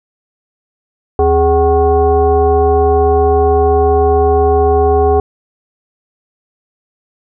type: tone with frequency modulation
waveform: sine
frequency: 415.3 Hz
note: G#4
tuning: in tune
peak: -7 dBFS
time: 1.19-5.2 s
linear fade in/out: 2 ms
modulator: 339 Hz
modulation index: 1.1
effects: none